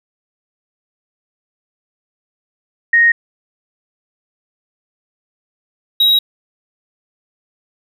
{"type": "tone pair in turn", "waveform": ["sine", "triangle"], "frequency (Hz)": [1864.7, 3828], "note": ["A#6", "A#7"], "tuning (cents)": [0, 45], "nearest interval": "octave", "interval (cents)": 1245, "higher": "second", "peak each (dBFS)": -7, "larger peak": "neither", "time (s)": [[2.93, 3.12], [6, 6.19]], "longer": "neither", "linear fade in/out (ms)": 5, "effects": []}